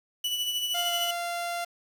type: tone with tremolo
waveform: 40% pulse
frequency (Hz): 2960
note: F#7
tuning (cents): 0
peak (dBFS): -25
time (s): 0.24-1.11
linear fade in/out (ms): 5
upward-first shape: sine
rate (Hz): 13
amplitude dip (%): 45
type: tone with pitch glide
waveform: sawtooth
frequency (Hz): 698.5 to 692.1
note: F5 to F5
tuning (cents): 0 to -16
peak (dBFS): -26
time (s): 0.74-1.65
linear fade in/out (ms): 10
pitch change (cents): -16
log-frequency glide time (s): 0.86-0.92
effects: 8-bit